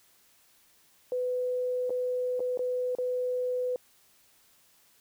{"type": "tone with dropouts", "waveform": "sine", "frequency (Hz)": 500, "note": "B4", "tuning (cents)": 21, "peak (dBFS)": -27, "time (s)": [1.12, 3.76], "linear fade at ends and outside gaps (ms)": 1, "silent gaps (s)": [[1.896, 1.904], [2.395, 2.403], [2.574, 2.592], [2.951, 2.985]], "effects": ["white hiss -63 dBFS RMS until 5 s"]}